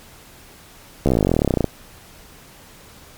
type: slowing click train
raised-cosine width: 2 ms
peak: -3 dBFS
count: 26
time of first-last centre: 1.06-1.643 s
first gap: 14 ms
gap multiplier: 1.04
effects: pink hiss -45 dBFS RMS until 3.17 s + MP3 96 kbps